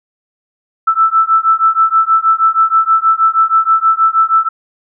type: beating tone pair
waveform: sine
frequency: 1318.5 / 1324.8 Hz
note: E6 / E6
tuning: 0 / +8 cents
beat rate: 6.3 Hz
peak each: -11 dBFS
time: 0.87-4.49 s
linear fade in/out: 10 ms
effects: none